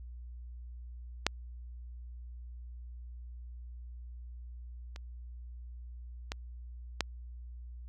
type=clicks; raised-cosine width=0.2 ms; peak=-8 / -28 / -18 / -11 dBFS; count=4; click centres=1.266 / 4.961 / 6.319 / 7.007 s; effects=added 60 Hz sine -43 dBFS peak until 7.88 s